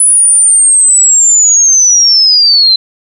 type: linear sweep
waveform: sine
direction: down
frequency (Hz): 10010 to 4036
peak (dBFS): -3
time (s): 0-2.76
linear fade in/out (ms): 5
effects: 7-bit